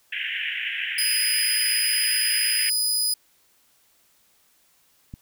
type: band-pass noise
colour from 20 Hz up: white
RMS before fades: -29 dBFS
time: 0.12-2.7 s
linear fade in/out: 10 ms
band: 1600 to 3100 Hz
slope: 96 dB/octave
type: tone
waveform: 20% pulse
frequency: 4978 Hz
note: D#8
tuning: in tune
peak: -15 dBFS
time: 0.98-3.14 s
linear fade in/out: 5 ms
type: click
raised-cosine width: 5 ms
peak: -24 dBFS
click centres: 5.139 s
effects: white hiss -62 dBFS RMS until 5.21 s